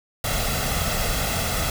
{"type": "noise with comb filter", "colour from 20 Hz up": "pink", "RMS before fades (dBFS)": -24, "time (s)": [0.24, 1.7], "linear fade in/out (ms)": 2, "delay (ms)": 1.5, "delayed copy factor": 0.6, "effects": []}